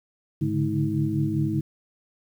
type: tone cluster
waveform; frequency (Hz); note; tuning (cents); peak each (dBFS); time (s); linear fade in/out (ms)
sine; 104.6 / 142.1 / 147.1 / 214 / 319.4; G#2 / C#3 / D3 / A3 / D#4; +13 / +43 / +3 / -48 / +45; -30 / -28 / -27 / -30 / -27; 0.41-1.61; 10
effects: 9-bit